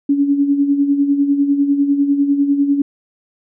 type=tone with tremolo; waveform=sine; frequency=282.5 Hz; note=C#4; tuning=33 cents sharp; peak=-9 dBFS; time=0.09-2.82 s; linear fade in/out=5 ms; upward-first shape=sine; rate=10 Hz; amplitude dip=60%; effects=none